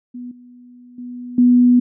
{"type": "tone with level steps", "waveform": "sine", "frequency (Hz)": 245.8, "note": "B3", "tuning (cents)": -8, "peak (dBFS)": [-28, -40, -28, -8], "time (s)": [0.14, 1.8], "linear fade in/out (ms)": 10, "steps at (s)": [0.31, 0.98, 1.38], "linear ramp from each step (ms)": 5, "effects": []}